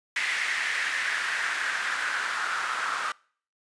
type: noise with band-pass filter sweep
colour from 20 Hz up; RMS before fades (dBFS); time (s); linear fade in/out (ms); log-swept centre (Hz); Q
white; -29; 0.16-3.12; 2; 2000 to 1300; 3.9
effects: noise-tail reverb RT60 0.5 s tail -25 dB re dry + resampled to 22050 Hz